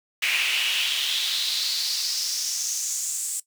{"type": "noise with high-pass filter sweep", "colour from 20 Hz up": "brown", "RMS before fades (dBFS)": -26, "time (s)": [0.22, 3.4], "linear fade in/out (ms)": 5, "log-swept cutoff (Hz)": [2400, 8100], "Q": 4.3, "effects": ["noise-tail reverb RT60 0.1 s tail -17 dB re dry"]}